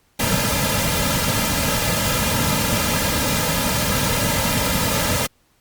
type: noise with comb filter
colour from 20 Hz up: pink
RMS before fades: -20 dBFS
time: 0.19-5.27 s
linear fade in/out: 10 ms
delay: 2.7 ms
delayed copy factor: -0.85
effects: pink hiss -61 dBFS RMS until 5.6 s + Opus 48 kbps